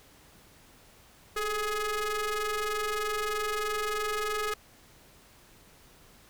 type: ring-modulated tone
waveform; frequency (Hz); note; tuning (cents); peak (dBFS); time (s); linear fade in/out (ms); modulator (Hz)
sawtooth; 417.2; G#4; +8; -22; 1.36-4.54; 5; 846
effects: pink hiss -57 dBFS RMS until 6.29 s